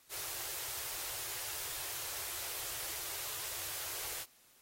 white band-stop noise, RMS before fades -41 dBFS, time 0.09-4.26 s, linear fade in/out 50 ms, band 140 to 320 Hz, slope 96 dB/octave, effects white hiss -65 dBFS RMS until 4.61 s + AAC 48 kbps

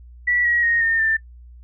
sine tone with pitch steps, 1951 / 1907.5 / 1865 / 1823.5 / 1782.9 Hz, B6 / A#6 / A#6 / A#6 / A6, -22 / +39 / 0 / -39 / +22 cents, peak -16 dBFS, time 0.27-1.17 s, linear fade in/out 10 ms, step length 180 ms, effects noise-tail reverb RT60 0.1 s tail -22 dB re dry + added 60 Hz sine -40 dBFS peak until 1.63 s

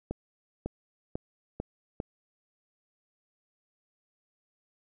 accelerating click train, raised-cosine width 2 ms, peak -19 dBFS, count 5, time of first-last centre 0.11-2.001 s, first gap 550 ms, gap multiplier 0.9, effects none

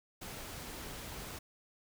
pink noise, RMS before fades -45 dBFS, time 0.21-1.39 s, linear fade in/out 10 ms, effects none

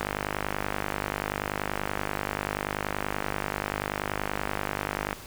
click train, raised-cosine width 0.5 ms, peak -12 dBFS, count 259, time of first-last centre 0.01-5.129 s, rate 50.4 Hz, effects pink hiss -44 dBFS RMS until 5.26 s

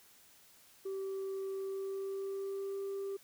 sine tone with pitch glide, 387 to 393.5 Hz, G4 to G4, -22 to +7 cents, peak -34 dBFS, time 0.85-3.17 s, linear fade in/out 10 ms, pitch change +29 cents, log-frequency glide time 1.58-2.8 s, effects tanh soft clip ceiling -35 dBFS + white hiss -62 dBFS RMS until 3.23 s

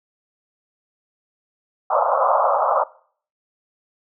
pink band-pass noise, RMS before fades -18 dBFS, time 1.9-2.84 s, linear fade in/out 10 ms, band 520 to 1300 Hz, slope 96 dB/octave, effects noise-tail reverb RT60 0.5 s tail -20 dB re dry

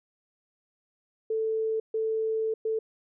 sine tone bursts at uneven times, 441.9 Hz, A4, 7 cents sharp, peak -25 dBFS, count 3, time 1.3-1.8 / 1.94-2.54 / 2.65-2.79 s, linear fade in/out 5 ms, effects none

